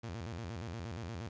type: tone with vibrato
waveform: sawtooth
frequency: 99 Hz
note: G2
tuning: 18 cents sharp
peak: -36 dBFS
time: 0.03-1.29 s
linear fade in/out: 10 ms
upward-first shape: square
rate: 8.5 Hz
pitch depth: 270 cents each way
effects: resampled to 16000 Hz + 11-bit